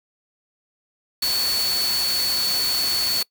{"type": "tone in noise", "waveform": "sine", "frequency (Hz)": 4435, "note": "C#8", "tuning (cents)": 0, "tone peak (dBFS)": -20, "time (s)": [1.22, 3.23], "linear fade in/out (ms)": 5, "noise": "white", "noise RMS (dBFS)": -27, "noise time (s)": [1.22, 3.23], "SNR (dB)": 4, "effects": ["noise-tail reverb RT60 0.1 s tail -24 dB re dry"]}